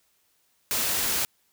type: noise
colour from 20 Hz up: white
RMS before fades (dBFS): -26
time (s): 0.71-1.25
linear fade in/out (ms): 0
effects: white hiss -68 dBFS RMS until 1.52 s